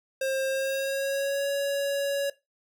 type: tone with pitch glide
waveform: square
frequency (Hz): 533 to 560.5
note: C5 to C#5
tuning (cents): +32 to +19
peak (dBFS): -26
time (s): 0.21-2.3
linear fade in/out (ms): 5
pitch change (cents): +87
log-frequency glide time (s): 0.48-1.49
effects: noise-tail reverb RT60 0.2 s tail -17 dB re dry